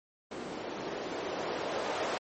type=noise with low-pass filter sweep; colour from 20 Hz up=violet; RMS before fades=-36 dBFS; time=0.31-2.18 s; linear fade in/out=5 ms; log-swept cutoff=330 to 590 Hz; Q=1.5; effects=MP3 32 kbps